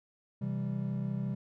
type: chord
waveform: triangle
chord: C major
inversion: none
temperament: equal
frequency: 130.81 / 164.81 / 196 Hz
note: C3 / E3 / G3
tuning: 0 / 0 / 0 cents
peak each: -33 / -37 / -33 dBFS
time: 0.41-1.35 s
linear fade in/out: 10 ms
effects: none